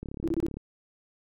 click train, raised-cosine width 3 ms, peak -24 dBFS, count 20, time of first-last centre 0.03-0.57 s, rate 35.2 Hz
sine tone bursts, 329.1 Hz, E4, 3 cents flat, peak -24 dBFS, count 4, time 0.24-0.465 s, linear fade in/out 0 ms, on 36 ms, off 27 ms
effects none

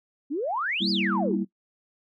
sine exponential two-way sweep, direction up then down, 260.8 to 5100 to 260.8 Hz, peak -25 dBFS, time 0.3-1.38 s, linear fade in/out 20 ms, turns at 0.9 s
sine chord, E diminished, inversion first, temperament equal, 196 / 233.1 / 329.6 Hz, G3 / Bb3 / E4, 0 / 0 / 0 cents, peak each -26 / -30 / -30 dBFS, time 0.8-1.45 s, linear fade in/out 20 ms
effects noise-tail reverb RT60 0.1 s tail -19 dB re dry + tanh soft clip ceiling -12 dBFS

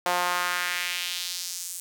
sawtooth tone with high-pass filter sweep, 177.6 Hz, F3, 29 cents sharp, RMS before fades -29 dBFS, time 0.06-1.8 s, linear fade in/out 0 ms, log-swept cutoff 720 to 8500 Hz, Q 1.7, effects none

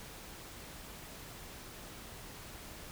silence, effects pink hiss -49 dBFS RMS until 2.91 s

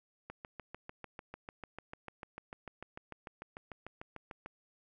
click train, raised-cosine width 0.5 ms, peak -29 dBFS, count 29, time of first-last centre 0.3-4.46 s, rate 6.73 Hz, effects none

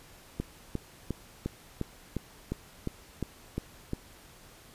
click train, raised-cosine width 3 ms, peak -18 dBFS, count 11, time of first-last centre 0.4-3.934 s, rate 2.83 Hz, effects pink hiss -54 dBFS RMS until 4.74 s + resampled to 32000 Hz

